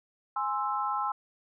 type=chord; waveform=sine; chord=Ab augmented; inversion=none; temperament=equal; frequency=830.6 / 1046.5 / 1318.5 Hz; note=Ab5 / C6 / E6; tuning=0 / 0 / 0 cents; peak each=-32 dBFS; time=0.36-1.12 s; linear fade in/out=5 ms; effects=none